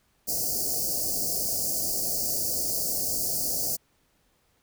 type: band-stop noise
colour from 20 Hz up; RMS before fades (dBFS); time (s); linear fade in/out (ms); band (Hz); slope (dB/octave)
white; -28; 0.27-3.77; 20; 750 to 4500; 96
effects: pink hiss -68 dBFS RMS until 4.62 s